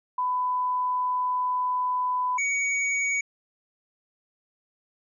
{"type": "tone pair in turn", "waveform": ["sine", "square"], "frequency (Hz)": [1000, 2245], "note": ["B5", "C#7"], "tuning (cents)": [21, 21], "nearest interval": "octave + major second", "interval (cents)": 1400, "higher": "second", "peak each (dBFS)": [-23, -24], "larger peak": "first", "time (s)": [[0.18, 2.38], [2.38, 3.21]], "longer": "first", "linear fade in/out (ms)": 5, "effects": ["resampled to 22050 Hz"]}